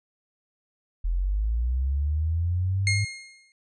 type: linear sweep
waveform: sine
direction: up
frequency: 40.54 to 104.9 Hz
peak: -22 dBFS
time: 1.04-3.05 s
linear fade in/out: 10 ms
type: tone with exponential decay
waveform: sawtooth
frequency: 2139 Hz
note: C7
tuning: 38 cents sharp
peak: -17 dBFS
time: 2.87-3.52 s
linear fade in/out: 1 ms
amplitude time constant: 140 ms
effects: resampled to 22050 Hz